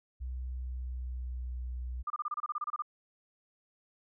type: tone with pitch glide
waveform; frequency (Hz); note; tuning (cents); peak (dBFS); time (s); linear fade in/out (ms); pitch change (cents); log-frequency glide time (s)
sine; 63.1 to 61.84; B1 to B1; +38 to +3; -35; 0.2-2.03; 20; -35; 0.47-1.58
type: tone bursts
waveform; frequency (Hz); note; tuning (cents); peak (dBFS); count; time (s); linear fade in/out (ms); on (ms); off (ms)
sine; 1207; D6; +47; -31; 13; 2.07-2.822; 5; 32; 28
effects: none